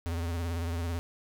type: tone with vibrato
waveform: square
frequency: 84.4 Hz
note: E2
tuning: 41 cents sharp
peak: -31 dBFS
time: 0.06-0.99 s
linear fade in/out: 0 ms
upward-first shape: triangle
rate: 18 Hz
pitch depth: 76 cents each way
effects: none